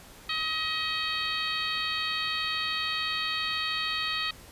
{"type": "harmonic tone", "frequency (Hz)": 633, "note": "D#5", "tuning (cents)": 30, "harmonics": [2, 3, 4, 5, 6, 7], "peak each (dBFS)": [-35, -35, -35, -35, -35, -35], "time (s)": [0.29, 4.31], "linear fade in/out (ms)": 5, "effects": ["pink hiss -50 dBFS RMS until 4.51 s", "resampled to 32000 Hz"]}